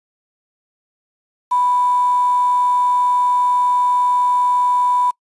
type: tone with quantisation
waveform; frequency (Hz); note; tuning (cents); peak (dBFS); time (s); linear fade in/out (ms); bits
sine; 987.8; B5; 0; -13; 1.51-5.11; 10; 6
effects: noise-tail reverb RT60 0.1 s tail -25 dB re dry + resampled to 24000 Hz